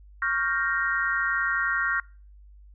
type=chord; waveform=sine; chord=G half-diminished seventh; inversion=second; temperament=equal; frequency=1108.7 / 1396.9 / 1568 / 1864.7 Hz; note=Db6 / F6 / G6 / Bb6; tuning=0 / 0 / 0 / 0 cents; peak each=-32 / -27 / -29 / -28 dBFS; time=0.22-2 s; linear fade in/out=2 ms; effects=noise-tail reverb RT60 0.4 s tail -25 dB re dry + added 50 Hz sine -47 dBFS peak until 2.74 s